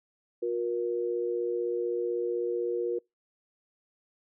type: tone pair together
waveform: sine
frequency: 358.5 / 474.4 Hz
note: F4 / A#4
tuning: +45 / +30 cents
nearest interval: perfect fourth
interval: 485 cents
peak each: -30 / -30 dBFS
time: 0.42-2.99 s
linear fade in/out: 10 ms
effects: noise-tail reverb RT60 0.2 s tail -26 dB re dry